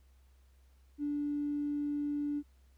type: tone with tanh clipping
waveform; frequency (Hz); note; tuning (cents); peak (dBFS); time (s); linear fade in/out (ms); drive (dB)
triangle; 291.2; D4; -15; -31; 0.98-2.43; 50; 2
effects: added 65 Hz sine -60 dBFS peak until 2.77 s + pink hiss -74 dBFS RMS until 2.77 s

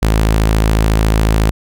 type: tone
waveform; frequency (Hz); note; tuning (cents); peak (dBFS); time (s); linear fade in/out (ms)
sawtooth; 54; A1; -32; -6; 0.02-1.51; 10
effects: none

